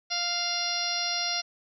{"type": "harmonic tone", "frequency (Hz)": 698.5, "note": "F5", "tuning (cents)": 0, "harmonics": [1, 2, 3, 4, 5, 6, 7, 8], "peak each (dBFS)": [-36, -38, -37, -37, -37, -33, -34, -32], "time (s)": [0.1, 1.42], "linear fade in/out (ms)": 20, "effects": []}